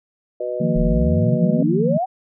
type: harmonic tone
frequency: 123.47 Hz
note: B2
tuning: in tune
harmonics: 3 / 4 / 5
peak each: -29 / -26 / -25 dBFS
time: 0.4-1.63 s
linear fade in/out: 5 ms
type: chord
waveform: sine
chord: Eb suspended second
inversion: none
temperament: equal with one note detuned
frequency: 155.56 / 174.61 / 230.3 Hz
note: Eb3 / F3 / Bb3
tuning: 0 / 0 / -21 cents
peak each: -22 / -21 / -21 dBFS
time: 0.6-1.98 s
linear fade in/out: 10 ms
type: exponential sweep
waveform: sine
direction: up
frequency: 33.8 to 784 Hz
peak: -18 dBFS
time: 0.75-2.06 s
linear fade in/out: 20 ms
effects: none